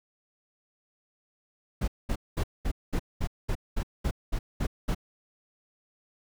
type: noise bursts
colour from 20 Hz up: brown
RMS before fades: -27 dBFS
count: 12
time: 1.81-4.948 s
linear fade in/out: 10 ms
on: 69 ms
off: 210 ms
effects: none